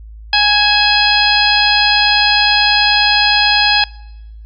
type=harmonic tone with a mistuned harmonic; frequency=830.6 Hz; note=G#5; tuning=in tune; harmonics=1 / 2 / 3 / 4 / 5 / 6; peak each=-16 / -16 / -16 / -16 / -16 / -16 dBFS; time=0.33-3.84 s; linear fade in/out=2 ms; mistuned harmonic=3; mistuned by=+54 cents; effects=noise-tail reverb RT60 1.0 s tail -24 dB re dry + added 54 Hz sine -31 dBFS peak until 4.45 s